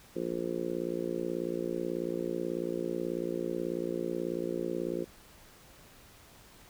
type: harmonic tone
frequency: 58.27 Hz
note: A#1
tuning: in tune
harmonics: 3 / 4 / 5 / 6 / 7 / 8 / 9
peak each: -41 / -41 / -41 / -35 / -39 / -40 / -40 dBFS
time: 0.15-5.05 s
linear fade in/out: 20 ms
effects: pink hiss -56 dBFS RMS until 6.69 s